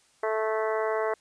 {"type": "harmonic tone", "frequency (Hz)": 218.8, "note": "A3", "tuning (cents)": -9, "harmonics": [2, 3, 4, 5, 6, 7, 8, 9], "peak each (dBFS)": [-28, -30, -35, -34, -39, -40, -43, -39], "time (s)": [0.23, 1.14], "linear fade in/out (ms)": 5, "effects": ["white hiss -63 dBFS RMS until 1.2 s", "resampled to 22050 Hz"]}